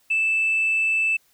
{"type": "tone", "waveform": "sine", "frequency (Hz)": 2637, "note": "E7", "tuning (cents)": 0, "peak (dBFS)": -17, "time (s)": [0.1, 1.17], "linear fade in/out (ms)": 10, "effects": ["tanh soft clip ceiling -15 dBFS", "white hiss -62 dBFS RMS until 1.33 s"]}